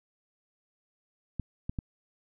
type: clicks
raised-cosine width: 5 ms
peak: -20 dBFS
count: 3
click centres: 1.397 / 1.695 / 1.788 s
effects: none